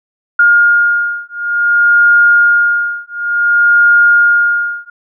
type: beating tone pair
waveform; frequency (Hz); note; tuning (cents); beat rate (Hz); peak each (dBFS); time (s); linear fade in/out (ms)
sine; 1418 / 1418.56; F6 / F6; +26 / +27; 0.56; -10; 0.39-4.9; 5
effects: none